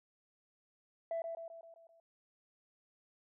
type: tone with echo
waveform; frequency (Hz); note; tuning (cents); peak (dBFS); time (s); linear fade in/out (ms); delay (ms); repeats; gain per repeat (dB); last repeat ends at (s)
sine; 664; E5; +12; -33; 1.11-1.22; 2; 130; 6; -5; 2
effects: tanh soft clip ceiling -32 dBFS